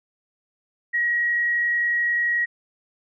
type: tone with frequency modulation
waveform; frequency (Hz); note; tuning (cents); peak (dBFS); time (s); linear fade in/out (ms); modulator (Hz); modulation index
sine; 1902; A#6; +34; -19; 0.93-2.46; 20; 31.3; 0.37
effects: none